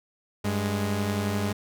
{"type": "tone pair together", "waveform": "sawtooth", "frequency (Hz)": [98, 207.4], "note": ["G2", "G#3"], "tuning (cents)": [0, -2], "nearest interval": "octave + minor second", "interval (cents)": 1298, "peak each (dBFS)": -24, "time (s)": [0.44, 1.53], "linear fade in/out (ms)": 10, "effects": []}